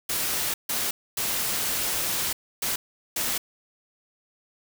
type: noise bursts at uneven times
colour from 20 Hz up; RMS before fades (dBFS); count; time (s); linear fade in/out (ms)
white; -27; 5; 0.09-0.54 / 0.69-0.91 / 1.17-2.33 / 2.62-2.76 / 3.16-3.38; 5
effects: none